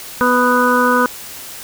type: harmonic tone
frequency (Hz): 247.7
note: B3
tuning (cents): +5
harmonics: 1 / 2 / 4 / 5 / 6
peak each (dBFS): -17 / -17 / -17 / -17 / -17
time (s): 0.21-1.06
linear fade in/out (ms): 0
effects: white hiss -32 dBFS RMS until 1.63 s